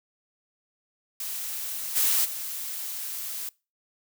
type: noise with level steps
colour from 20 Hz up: blue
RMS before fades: -33 / -23 / -34 dBFS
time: 1.2-3.49 s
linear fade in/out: 2 ms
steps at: 1.95 / 2.24 s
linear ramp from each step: 20 ms
effects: noise-tail reverb RT60 0.3 s tail -24 dB re dry